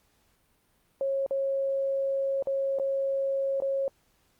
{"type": "tone with dropouts", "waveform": "sine", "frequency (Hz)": 545, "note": "C#5", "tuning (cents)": -29, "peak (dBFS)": -25, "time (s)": [1.01, 3.88], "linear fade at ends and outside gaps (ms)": 1, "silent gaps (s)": [[1.263, 1.309], [2.425, 2.471], [2.787, 2.797], [3.602, 3.621]], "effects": ["pink hiss -68 dBFS RMS until 4.39 s", "Opus 48 kbps"]}